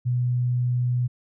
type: tone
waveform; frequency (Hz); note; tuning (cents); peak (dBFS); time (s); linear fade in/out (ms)
sine; 123.47; B2; 0; -20; 0.05-1.08; 20
effects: none